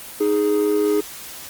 triangle tone pair together, 311.1 / 415.6 Hz, D#4 / G#4, 0 / +1 cents, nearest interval perfect fourth, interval 501 cents, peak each -19 / -15 dBFS, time 0.2-1.01 s, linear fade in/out 10 ms, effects white hiss -36 dBFS RMS until 1.49 s + Opus 24 kbps

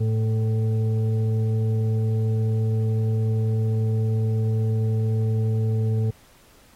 sine tone with frequency modulation, 110 Hz, A2, in tune, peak -19 dBFS, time 0-6.11 s, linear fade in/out 10 ms, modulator 331 Hz, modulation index 0.46, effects pink hiss -55 dBFS RMS until 6.75 s + AAC 48 kbps

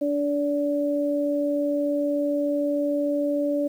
sine tone pair together, 290 / 576.7 Hz, D4 / D5, -22 / -32 cents, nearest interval octave, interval 1190 cents, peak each -24 dBFS, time 0.01-3.68 s, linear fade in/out 10 ms, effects 9-bit

